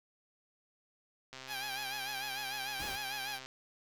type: click train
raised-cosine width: 0.2 ms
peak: -29 dBFS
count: 280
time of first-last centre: 1.33-3.46 s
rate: 131 Hz
type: tone with vibrato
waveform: 10% pulse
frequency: 810 Hz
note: G#5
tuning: 43 cents flat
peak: -29 dBFS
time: 1.47-3.4 s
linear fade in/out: 50 ms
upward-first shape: sine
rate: 6.7 Hz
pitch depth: 73 cents each way
type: noise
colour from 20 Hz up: pink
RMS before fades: -45 dBFS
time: 2.79-2.96 s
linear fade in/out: 10 ms
effects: none